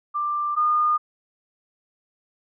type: tone pair in turn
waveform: sine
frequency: 1184 / 1218.7 Hz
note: D6 / D#6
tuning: +14 / -36 cents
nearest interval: minor second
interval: 50 cents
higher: second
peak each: -22 / -17 dBFS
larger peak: second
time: 0.14-0.56 / 0.56-0.98 s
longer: neither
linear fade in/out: 20 ms
effects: none